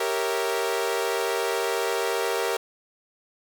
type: chord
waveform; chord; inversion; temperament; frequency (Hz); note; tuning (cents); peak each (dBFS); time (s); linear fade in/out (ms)
sawtooth; G diminished seventh; none; equal with one note detuned; 392 / 466.2 / 554.4 / 655.1; G4 / Bb4 / Db5 / Fb5; 0 / 0 / 0 / -11; -25 / -23 / -29 / -29; 0-2.57; 5
effects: none